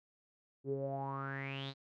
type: tone with low-pass filter sweep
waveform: sawtooth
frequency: 136.4 Hz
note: C#3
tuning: 28 cents flat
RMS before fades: -40 dBFS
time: 0.64-1.74 s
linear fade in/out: 50 ms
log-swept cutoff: 350 to 4200 Hz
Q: 9.7
effects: none